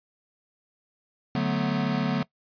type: chord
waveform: square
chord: B minor seventh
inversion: first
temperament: equal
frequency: 146.83 / 185 / 220 / 246.9 Hz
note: D3 / F#3 / A3 / B3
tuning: 0 / 0 / 0 / 0 cents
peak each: -30 dBFS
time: 1.35-2.23 s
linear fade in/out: 2 ms
effects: noise-tail reverb RT60 0.1 s tail -20 dB re dry + resampled to 11025 Hz